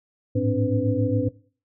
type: tone cluster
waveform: sine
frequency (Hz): 104.2 / 111.6 / 262.7 / 292.1 / 501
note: G#2 / A2 / C4 / D4 / B4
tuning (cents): +6 / +25 / +7 / -9 / +25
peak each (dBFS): -26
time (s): 0.35-1.29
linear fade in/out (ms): 10
effects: noise-tail reverb RT60 0.4 s tail -19 dB re dry